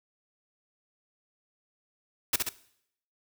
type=noise with echo; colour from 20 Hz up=white; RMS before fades=-24 dBFS; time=2.33-2.36 s; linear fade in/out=5 ms; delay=66 ms; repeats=2; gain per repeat=-4 dB; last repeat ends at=2.492 s; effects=noise-tail reverb RT60 0.7 s tail -18 dB re dry